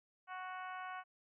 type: harmonic tone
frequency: 370 Hz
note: F#4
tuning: in tune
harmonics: 2 / 3 / 4 / 5 / 6 / 7 / 8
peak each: -47 / -47 / -49 / -57 / -57 / -60 / -63 dBFS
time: 0.27-1.04 s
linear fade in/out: 50 ms
effects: none